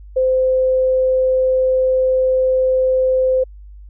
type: tone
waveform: sine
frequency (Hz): 517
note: C5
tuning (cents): -21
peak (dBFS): -12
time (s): 0.16-3.44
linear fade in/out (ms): 10
effects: added 50 Hz sine -35 dBFS peak until 3.89 s